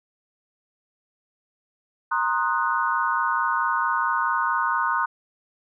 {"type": "chord", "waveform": "sine", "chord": "C half-diminished seventh", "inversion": "third", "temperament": "equal with one note detuned", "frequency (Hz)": [932.3, 1056.8, 1244.5, 1480], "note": ["Bb5", "C6", "Eb6", "Gb6"], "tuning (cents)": [0, 17, 0, 0], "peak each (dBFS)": -26, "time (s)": [2.11, 5.06], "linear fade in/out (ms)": 10, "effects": []}